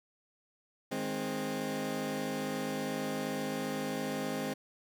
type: chord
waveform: 20% pulse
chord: Ab major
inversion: second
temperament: equal with one note detuned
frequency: 155.56 / 207.7 / 262.8 Hz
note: Eb3 / Ab3 / C4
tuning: 0 / 0 / +8 cents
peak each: -37 / -33 / -31 dBFS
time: 0.91-4.54 s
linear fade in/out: 10 ms
effects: 11-bit